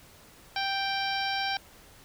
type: harmonic tone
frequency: 784 Hz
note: G5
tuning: in tune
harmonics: 1 / 2 / 3 / 4 / 5 / 6 / 7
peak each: -31 / -34 / -36 / -37 / -38 / -39 / -39 dBFS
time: 0.56-1.57 s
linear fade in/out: 2 ms
effects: pink hiss -54 dBFS RMS until 2.04 s